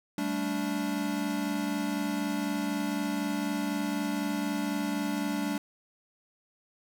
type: chord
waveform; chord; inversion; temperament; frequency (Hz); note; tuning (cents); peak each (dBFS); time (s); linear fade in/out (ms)
square; G suspended second; none; equal with one note detuned; 196 / 220 / 289.8; G3 / A3 / D4; 0 / 0 / -23; -35 / -36 / -32; 0.18-5.58; 2
effects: none